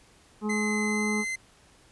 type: harmonic tone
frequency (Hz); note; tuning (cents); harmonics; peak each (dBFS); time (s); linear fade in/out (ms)
211.7; G#3; +33; 1 / 2 / 4 / 5 / 6; -27 / -33 / -39 / -41 / -43; 0.41-1.25; 50
type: tone with pitch glide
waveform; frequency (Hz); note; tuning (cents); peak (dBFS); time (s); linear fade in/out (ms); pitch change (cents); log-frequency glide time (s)
45% pulse; 2053 to 2066; C7 to C7; -33 to -22; -29; 0.49-1.36; 10; +11; 0.85-1.02
effects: pink hiss -58 dBFS RMS until 1.91 s + resampled to 24000 Hz